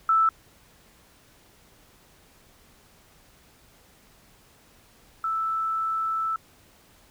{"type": "tone pair in turn", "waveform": "sine", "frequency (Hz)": [1318.5, 1318.5], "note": ["E6", "E6"], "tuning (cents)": [0, 0], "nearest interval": "unison", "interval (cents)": 0, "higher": "neither", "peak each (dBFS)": [-17, -24], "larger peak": "first", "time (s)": [[0.09, 0.29], [5.24, 6.36]], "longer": "second", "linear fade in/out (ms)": 2, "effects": ["pink hiss -57 dBFS RMS until 7.1 s"]}